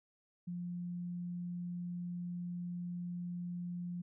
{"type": "tone", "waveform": "sine", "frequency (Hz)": 175.8, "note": "F3", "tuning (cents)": 12, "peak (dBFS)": -38, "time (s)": [0.47, 4.02], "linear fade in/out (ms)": 10, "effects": []}